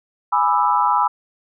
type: chord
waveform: sine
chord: E dominant seventh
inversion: first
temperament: equal with one note detuned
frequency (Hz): 830.6 / 987.8 / 1197.3 / 1318.5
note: G#5 / B5 / D6 / E6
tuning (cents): 0 / 0 / +33 / 0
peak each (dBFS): -20 / -17 / -23 / -21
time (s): 0.32-1.08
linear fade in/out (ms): 10
effects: none